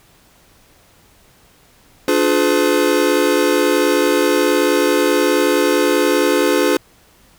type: chord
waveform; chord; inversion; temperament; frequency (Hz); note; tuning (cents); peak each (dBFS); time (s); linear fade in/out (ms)
square; D diminished seventh; none; just; 293.7 / 352.4 / 422.9 / 507.5; D4 / F4 / Ab4 / Cb5; 0 / +16 / +31 / +47; -19; 2.08-6.77; 2
effects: pink hiss -51 dBFS RMS until 7.38 s